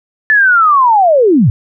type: linear sweep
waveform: sine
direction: down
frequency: 1760 to 92.5 Hz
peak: -5 dBFS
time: 0.3-1.5 s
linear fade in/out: 0 ms
effects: none